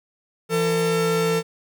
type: tone pair together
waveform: 45% pulse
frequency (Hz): 168.5 / 449.8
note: E3 / A4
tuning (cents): +38 / +38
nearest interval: octave + perfect fourth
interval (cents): 1700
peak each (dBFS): -24 / -20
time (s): 0.49-1.43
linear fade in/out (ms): 50
effects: none